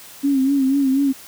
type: tone with vibrato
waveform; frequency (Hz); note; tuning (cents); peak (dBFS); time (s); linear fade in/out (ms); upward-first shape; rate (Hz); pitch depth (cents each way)
sine; 272.2; C#4; -31; -14; 0.23-1.13; 20; sine; 4.1; 66
effects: white hiss -41 dBFS RMS until 1.27 s + high-pass 60 Hz 12 dB/octave